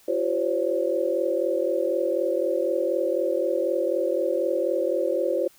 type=tone cluster; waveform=sine; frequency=342.6 / 381.4 / 522 / 566 Hz; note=F4 / G4 / C5 / C#5; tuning=-33 / -47 / -4 / +36 cents; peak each=-28 / -29 / -25 / -27 dBFS; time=0.08-5.48 s; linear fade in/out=5 ms; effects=white hiss -56 dBFS RMS until 5.58 s